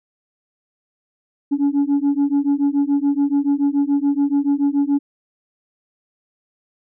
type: beating tone pair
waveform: sine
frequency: 280 / 287 Hz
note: C#4 / D4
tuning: +18 / -40 cents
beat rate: 7 Hz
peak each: -16 dBFS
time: 1.51-4.99 s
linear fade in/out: 20 ms
effects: tanh soft clip ceiling -12 dBFS